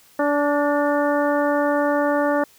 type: harmonic tone with a mistuned harmonic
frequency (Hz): 290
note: D4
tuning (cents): -22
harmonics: 1 / 2 / 3 / 4 / 5 / 6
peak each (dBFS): -22 / -20 / -26 / -28 / -29 / -31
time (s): 0.19-2.44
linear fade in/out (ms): 5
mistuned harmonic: 6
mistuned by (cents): +41
effects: white hiss -53 dBFS RMS until 2.58 s